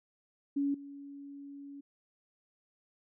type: tone with level steps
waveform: sine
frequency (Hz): 281.5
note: C#4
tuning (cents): +27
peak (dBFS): -28 / -44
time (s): 0.56-1.81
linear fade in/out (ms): 10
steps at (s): 0.74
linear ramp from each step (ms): 5
effects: none